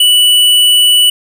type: tone with hard clipping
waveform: sine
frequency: 2960 Hz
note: F#7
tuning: in tune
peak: -6 dBFS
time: 0-1.1 s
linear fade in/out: 5 ms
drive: 14 dB
effects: none